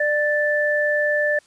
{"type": "tone pair together", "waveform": "sine", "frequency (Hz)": [595.2, 1760], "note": ["D5", "A6"], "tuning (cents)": [23, 0], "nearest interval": "octave + perfect fifth", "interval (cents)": 1877, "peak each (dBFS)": -20, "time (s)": [0, 1.39], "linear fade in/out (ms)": 5, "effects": ["white hiss -56 dBFS RMS until 1.46 s", "resampled to 22050 Hz"]}